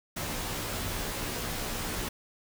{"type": "noise with comb filter", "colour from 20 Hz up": "pink", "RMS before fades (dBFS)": -34, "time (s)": [0.16, 2.09], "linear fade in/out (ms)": 10, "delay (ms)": 15, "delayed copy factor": -0.7, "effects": []}